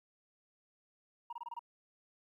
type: tone bursts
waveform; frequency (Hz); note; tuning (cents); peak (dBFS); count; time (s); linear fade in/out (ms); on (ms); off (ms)
sine; 944; A#5; +22; -38; 6; 1.3-1.593; 5; 28; 25
effects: tanh soft clip ceiling -38 dBFS + 13-bit